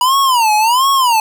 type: tone with vibrato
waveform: square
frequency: 966 Hz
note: B5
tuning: 39 cents flat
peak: -10 dBFS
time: 0.01-1.2 s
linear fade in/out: 2 ms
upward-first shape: sine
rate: 1.4 Hz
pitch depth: 230 cents each way
effects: none